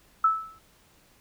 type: tone with exponential decay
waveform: sine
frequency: 1309 Hz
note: E6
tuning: 13 cents flat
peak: -15 dBFS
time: 0.24-0.59 s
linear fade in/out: 5 ms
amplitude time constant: 76 ms
effects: pink hiss -60 dBFS RMS until 1.2 s